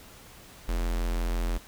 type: tone with notch filter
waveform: square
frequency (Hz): 42.95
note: F1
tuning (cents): -28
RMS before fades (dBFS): -28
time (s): 0.68-1.58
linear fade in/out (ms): 10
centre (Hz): 130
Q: 1.9
effects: pink hiss -50 dBFS RMS until 1.67 s